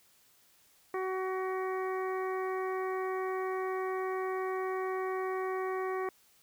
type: harmonic tone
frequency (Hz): 375.7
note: F#4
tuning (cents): +26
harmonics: 1 / 2 / 3 / 4 / 5 / 6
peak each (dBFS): -33 / -40 / -39 / -50 / -44 / -50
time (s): 0.94-6.09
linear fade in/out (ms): 2
effects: white hiss -65 dBFS RMS until 6.42 s